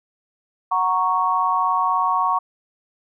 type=chord; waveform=sine; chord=F# major; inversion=none; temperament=equal; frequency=740 / 932.3 / 1108.7 Hz; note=F#5 / A#5 / C#6; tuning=0 / 0 / 0 cents; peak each=-24 / -22 / -19 dBFS; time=0.71-2.39 s; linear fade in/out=10 ms; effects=none